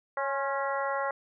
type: harmonic tone with a mistuned harmonic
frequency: 276.5 Hz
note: C#4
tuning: 4 cents flat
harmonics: 2 / 3 / 4 / 5 / 6 / 7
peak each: -32 / -34 / -34 / -36 / -41 / -39 dBFS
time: 0.17-1.11 s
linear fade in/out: 2 ms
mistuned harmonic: 4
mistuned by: -42 cents
effects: none